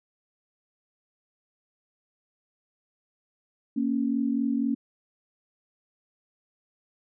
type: tone pair together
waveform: sine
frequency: 233.1 / 277.2 Hz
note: A#3 / C#4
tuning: 0 / 0 cents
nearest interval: minor third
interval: 300 cents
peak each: -26 dBFS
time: 3.76-4.75 s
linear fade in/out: 10 ms
effects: none